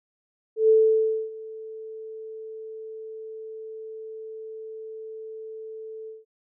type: tone with ADSR envelope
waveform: sine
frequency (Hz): 440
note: A4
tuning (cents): 0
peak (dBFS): -13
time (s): 0.56-6.25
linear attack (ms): 130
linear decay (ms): 610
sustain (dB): -22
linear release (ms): 170
effects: none